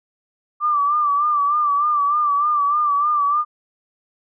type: tone with vibrato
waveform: sine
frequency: 1174.7 Hz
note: D6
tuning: in tune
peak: -15 dBFS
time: 0.6-3.45 s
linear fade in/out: 50 ms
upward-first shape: sine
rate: 3.3 Hz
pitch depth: 58 cents each way
effects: none